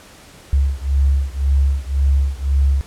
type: beating tone pair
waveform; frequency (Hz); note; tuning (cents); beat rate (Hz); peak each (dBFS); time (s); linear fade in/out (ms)
sine; 68.1 / 70; C#2 / C#2; -30 / +18; 1.9; -16 / -17; 0.53-2.81; 0
effects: pink hiss -43 dBFS RMS until 2.86 s + low-pass 11000 Hz 12 dB/octave